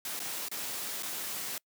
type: noise with dropouts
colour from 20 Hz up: white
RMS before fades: -37 dBFS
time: 0.05-1.58 s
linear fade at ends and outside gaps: 2 ms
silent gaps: 0.193-0.2 / 0.485-0.514 / 1.025-1.031 s
effects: noise-tail reverb RT60 0.1 s tail -26 dB re dry + high-pass 150 Hz 12 dB/octave